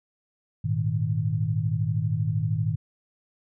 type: chord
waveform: sine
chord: Ab suspended second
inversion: none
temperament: equal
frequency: 103.83 / 116.54 / 155.56 Hz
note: Ab2 / Bb2 / Eb3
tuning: 0 / 0 / 0 cents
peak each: -27 dBFS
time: 0.64-2.76 s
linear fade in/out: 10 ms
effects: none